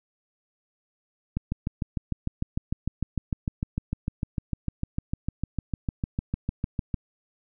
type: click train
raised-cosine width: 5 ms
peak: -14 dBFS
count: 38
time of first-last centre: 1.37-6.942 s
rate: 6.64 Hz
effects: none